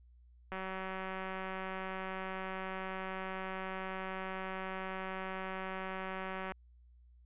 click train, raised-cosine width 0.5 ms, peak -26 dBFS, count 1135, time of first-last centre 0.52-6.52 s, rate 189 Hz, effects added 60 Hz sine -58 dBFS peak until 7.25 s + resampled to 8000 Hz

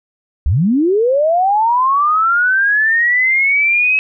sine linear sweep, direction up, 56.5 to 2571 Hz, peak -10 dBFS, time 0.46-3.99 s, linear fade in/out 0 ms, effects none

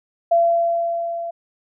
sine tone with level ramp, 679 Hz, F5, 49 cents flat, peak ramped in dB -11 to -25 dBFS, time 0.31-1.31 s, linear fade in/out 10 ms, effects none

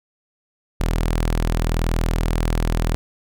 sawtooth tone, 40.8 Hz, E1, 17 cents flat, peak -14 dBFS, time 0.8-2.95 s, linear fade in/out 0 ms, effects none

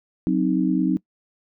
sine chord, C diminished, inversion second, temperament equal, 185 / 261.6 / 311.1 Hz, Gb3 / C4 / Eb4, 0 / 0 / 0 cents, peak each -22 dBFS, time 0.27-0.97 s, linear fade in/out 0 ms, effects noise-tail reverb RT60 0.1 s tail -23 dB re dry

